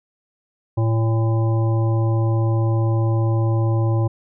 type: harmonic tone with a mistuned harmonic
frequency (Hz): 112.5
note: A2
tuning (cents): +39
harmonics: 1 / 3 / 5 / 7 / 9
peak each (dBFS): -16 / -26 / -30 / -33 / -35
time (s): 0.77-4.08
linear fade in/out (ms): 10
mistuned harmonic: 7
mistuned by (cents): +33
effects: none